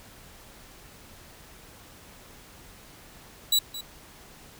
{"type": "tone with echo", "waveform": "sawtooth", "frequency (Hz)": 3921, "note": "B7", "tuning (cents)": -13, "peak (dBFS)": -16, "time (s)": [3.52, 3.59], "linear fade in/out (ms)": 5, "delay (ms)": 220, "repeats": 1, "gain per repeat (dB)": -15, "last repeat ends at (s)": 3.81, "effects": ["pink hiss -50 dBFS RMS until 4.59 s"]}